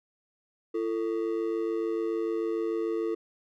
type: ring-modulated tone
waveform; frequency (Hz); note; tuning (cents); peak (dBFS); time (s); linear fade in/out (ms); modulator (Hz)
triangle; 392; G4; 0; -22; 0.74-3.15; 10; 53.4
effects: none